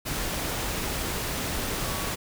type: tone in noise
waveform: sine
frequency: 1128 Hz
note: C#6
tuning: 30 cents sharp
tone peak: -38 dBFS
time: 1.83-2.11 s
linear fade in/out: 20 ms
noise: pink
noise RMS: -30 dBFS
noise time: 0.05-2.16 s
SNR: -11 dB
effects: none